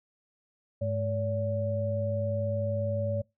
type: tone cluster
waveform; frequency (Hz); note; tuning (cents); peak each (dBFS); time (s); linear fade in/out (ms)
sine; 103.1 / 213.6 / 569; G#2 / G#3 / C#5; -12 / +49 / +45; -30 / -38 / -30; 0.81-3.22; 10
effects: noise-tail reverb RT60 0.2 s tail -23 dB re dry